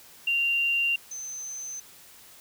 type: tone pair in turn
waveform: sine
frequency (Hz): 2774 / 6168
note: F7 / G8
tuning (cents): -12 / -29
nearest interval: octave + major second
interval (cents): 1383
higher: second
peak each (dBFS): -22 / -34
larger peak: first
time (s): 0.27-0.96 / 1.11-1.8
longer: neither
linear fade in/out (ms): 5
effects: white hiss -51 dBFS RMS until 2.4 s